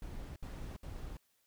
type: noise bursts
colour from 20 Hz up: brown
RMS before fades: -44 dBFS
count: 3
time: 0.02-1.17 s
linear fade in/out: 2 ms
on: 340 ms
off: 65 ms
effects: white hiss -75 dBFS RMS until 1.46 s